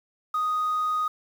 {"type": "tone", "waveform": "sine", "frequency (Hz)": 1244.5, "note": "D#6", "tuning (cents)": 0, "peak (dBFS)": -21, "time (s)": [0.34, 1.08], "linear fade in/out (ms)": 5, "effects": ["tanh soft clip ceiling -21 dBFS", "8-bit"]}